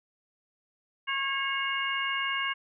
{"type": "harmonic tone with a mistuned harmonic", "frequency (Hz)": 545, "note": "C#5", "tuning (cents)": -29, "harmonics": [2, 3, 4, 5], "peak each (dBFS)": [-33, -33, -33, -33], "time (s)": [1.07, 2.54], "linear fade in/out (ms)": 20, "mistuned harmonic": 5, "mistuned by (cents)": 63, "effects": []}